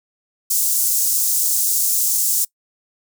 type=high-pass noise; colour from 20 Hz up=pink; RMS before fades=-18 dBFS; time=0.5-2.45 s; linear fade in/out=10 ms; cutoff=6700 Hz; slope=24 dB/octave; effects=noise-tail reverb RT60 0.1 s tail -23 dB re dry